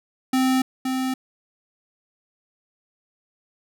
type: tone pair in turn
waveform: square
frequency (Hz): 260 / 260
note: C4 / C4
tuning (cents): -11 / -11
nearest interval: unison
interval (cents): 0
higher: neither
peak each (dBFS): -18 / -23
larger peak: first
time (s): 0.33-0.62 / 0.85-1.14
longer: neither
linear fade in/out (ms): 5
effects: none